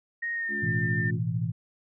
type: tone with pitch glide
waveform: sine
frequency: 1864.7 to 1797 Hz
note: A#6 to A6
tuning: 0 to +36 cents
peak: -28 dBFS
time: 0.22-1.11 s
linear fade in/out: 10 ms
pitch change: -64 cents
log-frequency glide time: 0.34-0.58 s
type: harmonic tone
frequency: 71 Hz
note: C#2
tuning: 42 cents sharp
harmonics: 3 / 4 / 5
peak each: -36 / -41 / -39 dBFS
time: 0.48-1.2 s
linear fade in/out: 50 ms
type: chord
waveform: sine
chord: A suspended second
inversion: none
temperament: equal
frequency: 110 / 123.47 / 164.81 Hz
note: A2 / B2 / E3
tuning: 0 / 0 / 0 cents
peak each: -30 dBFS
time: 0.62-1.52 s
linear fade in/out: 20 ms
effects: none